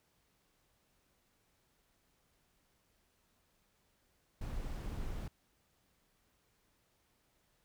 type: noise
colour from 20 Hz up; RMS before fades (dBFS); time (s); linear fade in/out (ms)
brown; -40; 4.41-5.28; 5
effects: pink hiss -75 dBFS RMS until 7.64 s